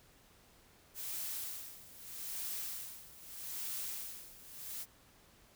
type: noise with tremolo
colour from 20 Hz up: blue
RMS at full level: -40 dBFS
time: 0.94-4.86 s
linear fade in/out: 50 ms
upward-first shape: sine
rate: 0.8 Hz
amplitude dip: 85%
effects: pink hiss -64 dBFS RMS until 5.55 s

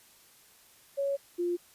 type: tone pair in turn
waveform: sine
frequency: 557 / 349.9 Hz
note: C#5 / F4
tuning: +8 / +3 cents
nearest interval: minor sixth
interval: 805 cents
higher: first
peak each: -27 dBFS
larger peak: neither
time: 0.97-1.17 / 1.38-1.57 s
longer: first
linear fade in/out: 20 ms
effects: white hiss -59 dBFS RMS until 1.74 s + resampled to 32000 Hz

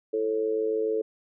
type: tone with amplitude modulation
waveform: sine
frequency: 439.3 Hz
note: A4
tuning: 3 cents flat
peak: -20 dBFS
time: 0.13-1.02 s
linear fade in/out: 10 ms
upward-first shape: sine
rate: 107 Hz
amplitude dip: 80%
effects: none

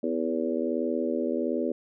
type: harmonic tone with a mistuned harmonic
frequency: 81.3 Hz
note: E2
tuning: 23 cents flat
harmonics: 3 / 4 / 5 / 6 / 7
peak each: -30 / -31 / -32 / -33 / -33 dBFS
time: 0.03-1.72 s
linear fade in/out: 5 ms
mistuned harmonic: 3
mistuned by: +38 cents
effects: none

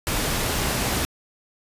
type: noise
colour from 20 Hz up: pink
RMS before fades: -24 dBFS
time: 0.07-1.05 s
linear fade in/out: 0 ms
effects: resampled to 32000 Hz

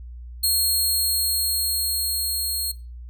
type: tone with level ramp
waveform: 15% pulse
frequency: 4260 Hz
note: C8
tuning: 30 cents sharp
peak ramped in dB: -11 to -17 dBFS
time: 0.43-2.72 s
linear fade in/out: 10 ms
effects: noise-tail reverb RT60 0.3 s tail -22 dB re dry + added 60 Hz sine -35 dBFS peak until 3.09 s

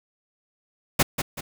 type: noise with echo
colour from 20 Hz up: pink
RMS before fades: -17 dBFS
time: 0.99-1.03 s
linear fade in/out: 10 ms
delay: 190 ms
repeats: 2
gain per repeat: -8 dB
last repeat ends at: 1.41 s
effects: none

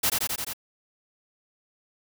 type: noise with echo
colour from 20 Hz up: white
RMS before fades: -23 dBFS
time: 0.03-0.1 s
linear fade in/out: 10 ms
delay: 87 ms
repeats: 5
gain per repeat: -2 dB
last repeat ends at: 0.535 s
effects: none

